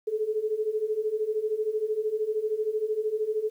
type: beating tone pair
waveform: sine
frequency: 423.1 / 436.1 Hz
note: G#4 / A4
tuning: +32 / -15 cents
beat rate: 13 Hz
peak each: -30 / -27 dBFS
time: 0.07-3.5 s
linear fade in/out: 10 ms
effects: 10-bit